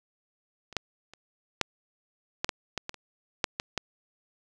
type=clicks; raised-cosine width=0.2 ms; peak=-28 / -10 / -30 / -6 / -9 / -10 / -13 / -16 / -27 / -6 / -12 / -11 dBFS; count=12; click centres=0.727 / 0.767 / 1.136 / 1.613 / 2.445 / 2.492 / 2.777 / 2.894 / 2.943 / 3.442 / 3.599 / 3.777 s; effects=none